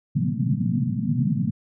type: band-pass noise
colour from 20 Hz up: pink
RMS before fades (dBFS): -23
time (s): 0.15-1.51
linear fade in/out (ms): 10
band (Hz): 110 to 250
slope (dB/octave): 96
effects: none